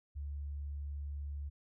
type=tone; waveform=sine; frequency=71.8 Hz; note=D2; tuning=39 cents flat; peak=-38 dBFS; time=0.15-1.5 s; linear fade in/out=20 ms; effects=none